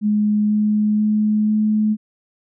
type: tone with pitch steps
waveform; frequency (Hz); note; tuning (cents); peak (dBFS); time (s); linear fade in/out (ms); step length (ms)
sine; 210 / 211.3 / 212.7 / 214; G#3 / G#3 / G#3 / A3; +19 / +30 / +42 / -48; -14; 0.01-1.97; 50; 490
effects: none